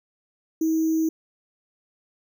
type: tone with sample-and-hold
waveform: sine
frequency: 320.6 Hz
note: E4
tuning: 48 cents flat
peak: -19 dBFS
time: 0.61-1.09 s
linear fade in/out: 5 ms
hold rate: 6300 Hz
effects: none